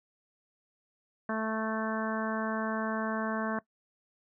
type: harmonic tone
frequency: 220 Hz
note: A3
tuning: in tune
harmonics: 1 / 2 / 3 / 4 / 5 / 6 / 7 / 8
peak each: -33 / -39 / -36 / -42 / -38 / -44 / -39 / -43 dBFS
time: 1.29-3.59 s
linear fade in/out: 2 ms
effects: noise-tail reverb RT60 0.1 s tail -20 dB re dry